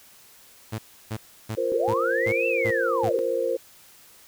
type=tone bursts; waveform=sawtooth; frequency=110 Hz; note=A2; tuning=in tune; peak=-24 dBFS; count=7; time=0.72-3.095 s; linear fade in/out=10 ms; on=65 ms; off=320 ms
type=chord; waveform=sine; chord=F suspended fourth; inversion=none; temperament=equal; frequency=349.2 / 466.2 / 523.3 Hz; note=F4 / Bb4 / C5; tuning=0 / 0 / 0 cents; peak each=-31 / -26 / -25 dBFS; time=1.57-3.57 s; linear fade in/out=10 ms
type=linear two-way sweep; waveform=sine; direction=up then down; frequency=324.8 to 2700 to 324.8 Hz; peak=-25 dBFS; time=1.72-3.19 s; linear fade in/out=0 ms; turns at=2.47 s
effects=white hiss -52 dBFS RMS until 4.27 s